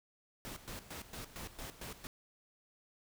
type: noise with tremolo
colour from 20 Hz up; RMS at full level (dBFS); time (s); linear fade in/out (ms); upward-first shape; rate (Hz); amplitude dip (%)
pink; -45; 0.45-2.07; 0; square; 4.4; 75
effects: none